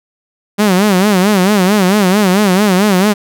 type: tone with vibrato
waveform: sawtooth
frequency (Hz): 196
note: G3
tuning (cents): 0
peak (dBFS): -4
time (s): 0.58-3.14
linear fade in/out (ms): 20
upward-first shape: sine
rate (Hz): 4.5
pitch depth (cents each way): 150
effects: none